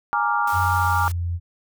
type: chord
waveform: sine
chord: Bb dominant seventh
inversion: third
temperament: equal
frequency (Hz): 830.6 / 932.3 / 1174.7 / 1396.9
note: Ab5 / Bb5 / D6 / F6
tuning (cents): 0 / 0 / 0 / 0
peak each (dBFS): -24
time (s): 0.13-1.08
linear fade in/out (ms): 0
type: noise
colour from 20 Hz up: white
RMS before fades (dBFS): -37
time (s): 0.47-1.12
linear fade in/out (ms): 5
type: tone with pitch glide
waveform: sine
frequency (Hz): 90.6 to 86.21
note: F#2 to F2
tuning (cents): -36 to -22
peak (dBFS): -22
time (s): 0.52-1.4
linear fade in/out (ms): 50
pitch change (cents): -86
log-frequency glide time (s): 0.63-1.2
effects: none